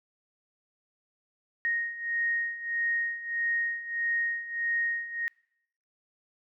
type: beating tone pair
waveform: sine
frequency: 1864.7 / 1866.3 Hz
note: A#6 / A#6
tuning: 0 / +2 cents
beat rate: 1.6 Hz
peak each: -33 / -29 dBFS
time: 1.65-5.28 s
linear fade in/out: 0 ms
effects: noise-tail reverb RT60 0.8 s tail -26 dB re dry